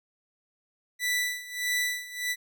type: tone with tremolo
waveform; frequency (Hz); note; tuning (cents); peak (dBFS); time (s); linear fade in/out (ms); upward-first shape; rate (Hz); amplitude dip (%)
sawtooth; 1975.5; B6; 0; -21; 0.99-2.36; 50; sine; 1.6; 85
effects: none